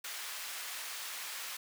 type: high-pass noise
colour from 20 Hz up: pink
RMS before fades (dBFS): -42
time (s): 0.04-1.57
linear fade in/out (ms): 5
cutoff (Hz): 1400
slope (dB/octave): 12
effects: none